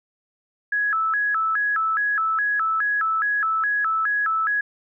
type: tone with vibrato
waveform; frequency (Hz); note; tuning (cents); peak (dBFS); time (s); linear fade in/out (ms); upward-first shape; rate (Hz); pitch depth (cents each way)
sine; 1480; F#6; 0; -19; 0.72-4.61; 5; square; 2.4; 210
effects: none